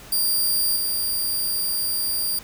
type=tone with level steps; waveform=5% pulse; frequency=4768 Hz; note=D8; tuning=25 cents sharp; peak=-12 / -15 dBFS; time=0.12-2.39 s; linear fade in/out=5 ms; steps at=0.76 s; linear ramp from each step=5 ms; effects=pink hiss -43 dBFS RMS until 2.43 s